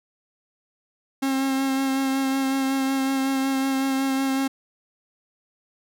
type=tone with vibrato; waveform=45% pulse; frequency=268.5 Hz; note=C4; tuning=45 cents sharp; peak=-21 dBFS; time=1.22-4.48 s; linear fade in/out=10 ms; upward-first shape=sine; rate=5.4 Hz; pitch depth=17 cents each way; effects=none